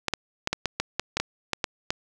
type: clicks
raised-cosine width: 0.2 ms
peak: -7 dBFS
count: 12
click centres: 0.083 / 0.137 / 0.474 / 0.53 / 0.657 / 0.8 / 0.996 / 1.17 / 1.2 / 1.533 / 1.642 / 1.905 s
effects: 8-bit